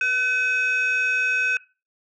sine tone pair together, 1514 / 2546 Hz, F#6 / D#7, +39 / +39 cents, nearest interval major sixth, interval 900 cents, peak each -20 dBFS, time 0.01-1.57 s, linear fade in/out 2 ms, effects noise-tail reverb RT60 0.3 s tail -21 dB re dry + tanh soft clip ceiling -16 dBFS

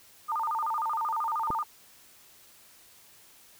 sine tone with vibrato, 1046.5 Hz, C6, in tune, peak -27 dBFS, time 0.28-1.64 s, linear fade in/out 20 ms, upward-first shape square, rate 13 Hz, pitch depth 260 cents each way
click, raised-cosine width 2 ms, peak -20 dBFS, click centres 1.504 s
effects white hiss -56 dBFS RMS until 3.59 s

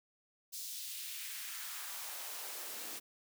white noise with high-pass filter sweep, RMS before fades -44 dBFS, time 0.52-3 s, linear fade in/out 20 ms, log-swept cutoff 5100 to 250 Hz, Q 1.3, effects none

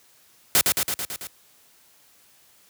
white noise with echo, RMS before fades -17 dBFS, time 0.55-0.61 s, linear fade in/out 0 ms, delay 110 ms, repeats 6, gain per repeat -3 dB, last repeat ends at 1.27 s, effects white hiss -57 dBFS RMS until 2.69 s + high-pass 60 Hz 12 dB/octave

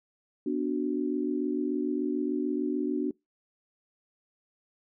sine chord, B minor, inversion none, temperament equal, 246.9 / 293.7 / 370 Hz, B3 / D4 / F#4, 0 / 0 / 0 cents, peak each -32 / -29 / -32 dBFS, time 0.46-3.11 s, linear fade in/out 5 ms, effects noise-tail reverb RT60 0.2 s tail -25 dB re dry

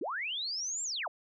sine linear two-way sweep, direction up then down, 246.9 to 7530 to 495.1 Hz, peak -33 dBFS, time 0.01-1.08 s, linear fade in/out 5 ms, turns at 0.83 s, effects none

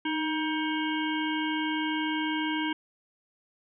harmonic tone with a mistuned harmonic, 316.7 Hz, D#4, 31 cents sharp, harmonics 1 / 3 / 5 / 7 / 9 / 10, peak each -29 / -34 / -36 / -37 / -39 / -39 dBFS, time 0.05-2.73 s, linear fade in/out 5 ms, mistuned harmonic 1, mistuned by -44 cents, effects none

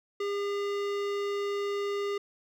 sine tone with hard clipping, 404.3 Hz, G#4, 46 cents flat, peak -31 dBFS, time 0.2-2.18 s, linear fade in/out 5 ms, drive 18 dB, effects none

